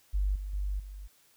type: tone with level steps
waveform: sine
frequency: 49 Hz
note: G1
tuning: in tune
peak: -25 / -34 / -29 / -40 dBFS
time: 0.13-1.08 s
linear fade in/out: 20 ms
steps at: 0.35 / 0.53 / 0.79 s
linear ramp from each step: 10 ms
effects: white hiss -64 dBFS RMS until 1.36 s